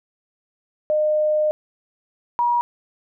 sine tone pair in turn, 610 / 958.2 Hz, D#5 / A#5, -34 / +47 cents, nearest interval minor sixth, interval 781 cents, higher second, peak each -16 dBFS, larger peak neither, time 0.9-1.51 / 2.39-2.61 s, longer first, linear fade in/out 0 ms, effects none

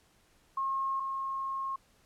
sine tone pair in turn, 1078 / 1078 Hz, C#6 / C#6, -49 / -49 cents, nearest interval unison, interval 0 cents, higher neither, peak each -29 / -32 dBFS, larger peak first, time 0.57-1 / 1-1.76 s, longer second, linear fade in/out 5 ms, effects pink hiss -66 dBFS RMS until 2.05 s + low-pass 12000 Hz 12 dB/octave

